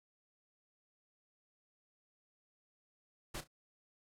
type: noise with echo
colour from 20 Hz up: pink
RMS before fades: -42 dBFS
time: 3.34-3.41 s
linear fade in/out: 10 ms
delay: 33 ms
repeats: 2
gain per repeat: -13 dB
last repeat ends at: 3.476 s
effects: low-pass 12000 Hz 12 dB/octave